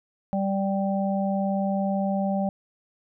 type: harmonic tone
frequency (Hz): 195.6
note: G3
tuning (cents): -4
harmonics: 1 / 3 / 4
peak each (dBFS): -24 / -29 / -30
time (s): 0.33-2.49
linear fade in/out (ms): 0
effects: none